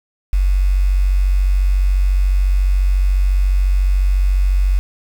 sine tone with quantisation, 47.07 Hz, F#1, 30 cents sharp, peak -11 dBFS, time 0.33-4.79 s, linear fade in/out 0 ms, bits 6, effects none

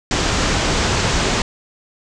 pink low-pass noise, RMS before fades -18 dBFS, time 0.11-1.42 s, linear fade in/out 2 ms, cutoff 7600 Hz, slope 48 dB/octave, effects none

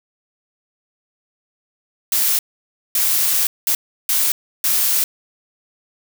blue noise bursts at uneven times, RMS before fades -17 dBFS, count 5, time 2.12-2.39 / 2.95-3.47 / 3.67-3.75 / 4.09-4.32 / 4.64-5.04 s, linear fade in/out 2 ms, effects none

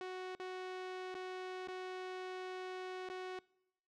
sawtooth tone with dropouts, 370 Hz, F#4, in tune, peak -38 dBFS, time 0.01-3.39 s, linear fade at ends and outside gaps 1 ms, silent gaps 0.351-0.398 / 1.144-1.151 / 1.674-1.684 / 3.089-3.099 s, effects noise-tail reverb RT60 0.9 s tail -24 dB re dry + low-pass 4000 Hz 12 dB/octave

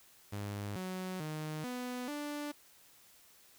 sawtooth tone with pitch steps, 102.1 / 185.4 / 154.4 / 248.5 / 293.4 Hz, G#2 / F#3 / D#3 / B3 / D4, -29 / +4 / -13 / +11 / -2 cents, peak -34 dBFS, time 0.32-2.52 s, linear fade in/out 10 ms, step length 440 ms, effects white hiss -62 dBFS RMS until 3.58 s

